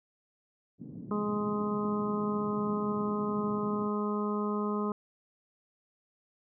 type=band-pass noise; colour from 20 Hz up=white; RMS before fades=-43 dBFS; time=0.78-3.9 s; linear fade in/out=50 ms; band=130 to 250 Hz; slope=24 dB/octave
type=harmonic tone; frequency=208.5 Hz; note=G#3; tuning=7 cents sharp; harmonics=1 / 2 / 3 / 4 / 5 / 6; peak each=-31 / -34 / -45 / -46 / -38 / -39 dBFS; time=1.11-4.92 s; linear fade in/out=2 ms
effects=none